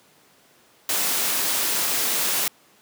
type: noise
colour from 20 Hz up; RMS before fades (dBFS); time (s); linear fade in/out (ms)
white; -23; 0.89-2.48; 2
effects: pink hiss -56 dBFS RMS until 2.81 s + high-pass 200 Hz 12 dB/octave